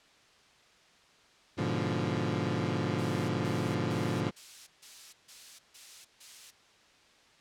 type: chord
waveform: 20% pulse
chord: G# diminished seventh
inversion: none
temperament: equal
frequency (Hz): 103.83 / 123.47 / 146.83 / 174.61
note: G#2 / B2 / D3 / F3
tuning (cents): 0 / 0 / 0 / 0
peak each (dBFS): -30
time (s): 1.57-4.31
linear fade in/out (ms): 20
type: noise bursts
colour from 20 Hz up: violet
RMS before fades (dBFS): -37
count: 8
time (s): 2.98-6.51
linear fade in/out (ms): 10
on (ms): 310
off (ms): 150
effects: white hiss -61 dBFS RMS until 7.4 s + low-pass 5000 Hz 12 dB/octave